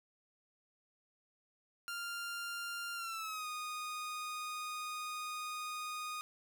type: tone with pitch glide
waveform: sawtooth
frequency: 1395 to 1235.6 Hz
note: F6 to D#6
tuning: -2 to -12 cents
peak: -36 dBFS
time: 1.88-6.21 s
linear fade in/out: 0 ms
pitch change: -210 cents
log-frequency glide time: 2.95-3.47 s
effects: none